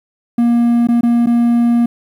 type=tone with dropouts; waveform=triangle; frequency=236.6 Hz; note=A#3; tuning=26 cents sharp; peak=-7 dBFS; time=0.38-1.86 s; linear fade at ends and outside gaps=5 ms; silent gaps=0.872-0.886 / 1.01-1.032 / 1.261-1.269 s; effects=8-bit